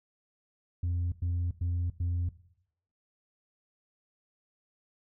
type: tone bursts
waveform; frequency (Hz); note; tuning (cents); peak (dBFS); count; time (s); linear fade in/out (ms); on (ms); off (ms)
sine; 87.31; F2; 0; -25; 4; 0.83-2.29; 5; 290; 100
effects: noise-tail reverb RT60 0.7 s tail -17 dB re dry + tanh soft clip ceiling -26 dBFS